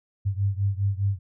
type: beating tone pair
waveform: sine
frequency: 97.4 / 102.3 Hz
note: G2 / G#2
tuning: -11 / -26 cents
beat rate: 4.9 Hz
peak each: -24 / -26 dBFS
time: 0.25-1.19 s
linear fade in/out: 20 ms
effects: none